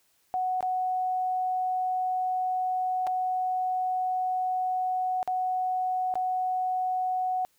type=tone with dropouts; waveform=sine; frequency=740 Hz; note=F#5; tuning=in tune; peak=-25 dBFS; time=0.34-7.45 s; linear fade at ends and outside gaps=0 ms; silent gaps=0.607-0.627 / 3.068-3.072 / 5.229-5.276 / 6.14-6.155 s; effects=white hiss -68 dBFS RMS until 7.58 s